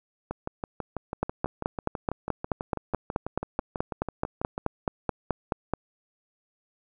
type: two click trains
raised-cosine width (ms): 1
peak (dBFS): -17 / -11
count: 27 / 22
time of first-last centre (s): 0.31-4.579 / 1.23-5.736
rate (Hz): 6.09 / 4.66
effects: none